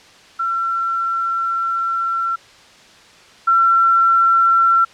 sine tone pair in turn, 1354 / 1354 Hz, E6 / E6, +46 / +46 cents, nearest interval unison, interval 0 cents, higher neither, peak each -17 / -10 dBFS, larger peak second, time 0.39-2.36 / 3.47-4.85 s, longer first, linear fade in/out 10 ms, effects white hiss -45 dBFS RMS until 4.93 s + low-pass 5000 Hz 12 dB/octave

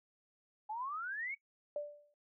sine exponential sweep, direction up, 830.6 to 2270 Hz, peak -38 dBFS, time 0.69-1.35 s, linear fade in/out 10 ms
sine tone with exponential decay, 587.3 Hz, D5, in tune, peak -33 dBFS, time 1.76-2.14 s, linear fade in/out 2 ms, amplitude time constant 81 ms
effects noise-tail reverb RT60 0.1 s tail -18 dB re dry

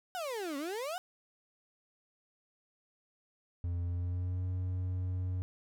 35% pulse exponential two-way sweep, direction down then up, 760 to 269.4 to 760 Hz, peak -34 dBFS, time 0.15-0.98 s, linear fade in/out 0 ms, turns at 0.57 s
triangle tone with pitch glide, 87 to 91.59 Hz, F2 to F#2, -6 to -17 cents, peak -30 dBFS, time 3.64-5.42 s, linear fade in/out 0 ms, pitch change +89 cents, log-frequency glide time 3.82-4.44 s
effects none

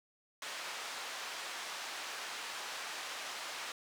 pink band-pass noise, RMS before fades -43 dBFS, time 0.42-3.72 s, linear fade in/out 2 ms, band 870 to 6500 Hz, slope 12 dB/octave, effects none

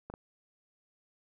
clicks, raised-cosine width 1 ms, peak -28 dBFS, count 2, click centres 0.1 / 0.139 s, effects none

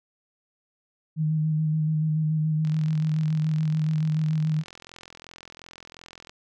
sine tone with vibrato, 155.56 Hz, D#3, in tune, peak -21 dBFS, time 1.16-4.64 s, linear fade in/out 50 ms, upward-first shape square, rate 7 Hz, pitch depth 19 cents each way
click train, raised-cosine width 0.2 ms, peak -26 dBFS, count 157, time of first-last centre 2.65-6.295 s, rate 42.8 Hz
effects none

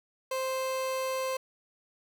30% pulse tone, 523.3 Hz, C5, in tune, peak -27 dBFS, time 0.31-1.37 s, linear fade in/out 5 ms, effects none

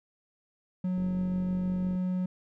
triangle tone, 183.1 Hz, F#3, 18 cents flat, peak -25 dBFS, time 0.84-2.26 s, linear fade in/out 5 ms
click train, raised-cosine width 3 ms, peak -30 dBFS, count 47, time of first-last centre 0.98-1.953 s, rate 47.3 Hz
effects none

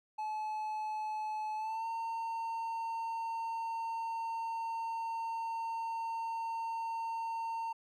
triangle tone with pitch glide, 860 to 911.1 Hz, A5 to A#5, -40 to -40 cents, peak -33 dBFS, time 0.18-7.73 s, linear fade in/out 10 ms, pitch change +100 cents, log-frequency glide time 1.56-1.86 s, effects none

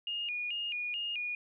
sine tone with vibrato, 2637 Hz, E7, in tune, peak -33 dBFS, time 0.07-1.35 s, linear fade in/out 2 ms, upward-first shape square, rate 2.3 Hz, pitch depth 130 cents each way, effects none

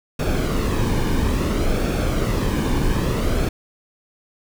brown noise with flanger, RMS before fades -20 dBFS, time 0.19-3.49 s, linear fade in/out 5 ms, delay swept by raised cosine 1 to 1.53 ms, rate 0.59 Hz, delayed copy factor -0.5, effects none

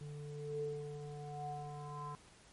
square tone with low-pass filter sweep, 146.83 Hz, D3, in tune, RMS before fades -44 dBFS, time 0.01-2.15 s, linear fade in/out 0 ms, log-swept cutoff 310 to 1100 Hz, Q 9.5, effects pink hiss -62 dBFS RMS until 2.52 s + MP3 48 kbps

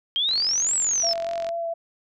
sine exponential two-way sweep, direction up then down, 3147 to 7902 to 5180 Hz, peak -20 dBFS, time 0.16-1.13 s, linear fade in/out 0 ms, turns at 0.75 s
click train, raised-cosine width 0.2 ms, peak -20 dBFS, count 55, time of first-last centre 0.29-1.49 s, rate 45 Hz
sine tone with vibrato, 673 Hz, E5, 36 cents sharp, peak -25 dBFS, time 1.03-1.74 s, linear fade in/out 10 ms, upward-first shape triangle, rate 4.2 Hz, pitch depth 15 cents each way
effects none

